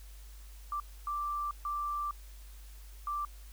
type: tone bursts at uneven times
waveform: sine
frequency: 1174.7 Hz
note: D6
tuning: in tune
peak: -32 dBFS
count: 4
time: 0.72-0.8 / 1.07-1.51 / 1.65-2.11 / 3.07-3.25 s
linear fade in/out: 2 ms
effects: added 50 Hz sine -47 dBFS peak until 3.52 s + white hiss -59 dBFS RMS until 3.52 s